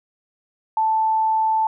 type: tone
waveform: sine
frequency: 880 Hz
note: A5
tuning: in tune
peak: -16 dBFS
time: 0.77-1.67 s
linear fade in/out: 2 ms
effects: none